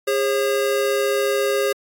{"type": "tone pair together", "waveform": "square", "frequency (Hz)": [406.8, 541], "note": ["G#4", "C#5"], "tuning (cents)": [-36, -42], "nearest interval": "perfect fourth", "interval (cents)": 494, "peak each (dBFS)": [-21, -22], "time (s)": [0.07, 1.73], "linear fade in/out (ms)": 10, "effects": ["AAC 64 kbps"]}